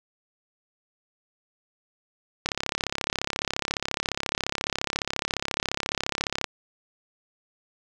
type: click train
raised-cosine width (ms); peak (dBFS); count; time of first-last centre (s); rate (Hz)
0.2; -8; 138; 2.46-6.443; 34.4
effects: none